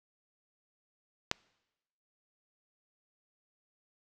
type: click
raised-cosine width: 0.2 ms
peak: -10 dBFS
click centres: 1.314 s
effects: noise-tail reverb RT60 1.0 s tail -26 dB re dry